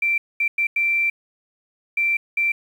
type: tone bursts at uneven times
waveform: sine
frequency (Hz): 2349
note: D7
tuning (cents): 0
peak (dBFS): -17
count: 6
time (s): 0.02-0.18 / 0.4-0.48 / 0.58-0.67 / 0.76-1.1 / 1.97-2.17 / 2.37-2.52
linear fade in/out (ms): 5
effects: 8-bit